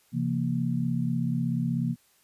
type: tone cluster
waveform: sine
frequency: 132.2 / 168.6 / 232.8 Hz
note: C3 / E3 / A#3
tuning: +18 / +39 / -2 cents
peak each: -29 dBFS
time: 0.12-1.96 s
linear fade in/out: 50 ms
effects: white hiss -64 dBFS RMS until 2.23 s + resampled to 32000 Hz